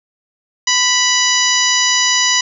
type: harmonic tone with a mistuned harmonic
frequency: 985 Hz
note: B5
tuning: 5 cents flat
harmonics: 1 / 2 / 3 / 4 / 5 / 6 / 7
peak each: -22 / -18 / -18 / -21 / -19 / -17 / -22 dBFS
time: 0.67-2.41 s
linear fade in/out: 5 ms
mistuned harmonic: 1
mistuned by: +41 cents
effects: none